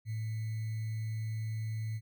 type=tone with sample-and-hold; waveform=sine; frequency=110 Hz; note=A2; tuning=in tune; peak=-33 dBFS; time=0.05-2.01 s; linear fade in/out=50 ms; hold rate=2100 Hz; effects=none